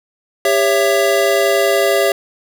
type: chord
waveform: square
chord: C# diminished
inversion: second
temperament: just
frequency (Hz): 399.1 / 554.4 / 665.2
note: G4 / C#5 / E5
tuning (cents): +31 / 0 / +16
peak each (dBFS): -17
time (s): 0.45-2.12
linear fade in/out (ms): 2
effects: none